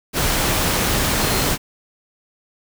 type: tone in noise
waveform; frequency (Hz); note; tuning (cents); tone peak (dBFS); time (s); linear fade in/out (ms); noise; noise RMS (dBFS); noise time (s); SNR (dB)
sine; 4186; C8; 0; -30; 1.17-1.48; 50; pink; -19; 0.13-1.58; -14
effects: none